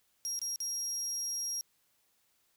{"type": "tone with dropouts", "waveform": "35% pulse", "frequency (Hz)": 5620, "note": "F8", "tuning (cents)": 10, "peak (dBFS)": -31, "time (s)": [0.25, 1.61], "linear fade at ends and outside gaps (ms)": 0, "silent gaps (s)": [[0.391, 0.416], [0.559, 0.603]], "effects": ["white hiss -73 dBFS RMS until 2.56 s"]}